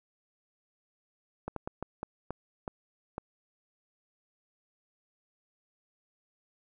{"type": "slowing click train", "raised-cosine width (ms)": 1, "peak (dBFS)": -21, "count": 8, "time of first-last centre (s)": [1.48, 3.181], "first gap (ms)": 83, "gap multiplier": 1.35, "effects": []}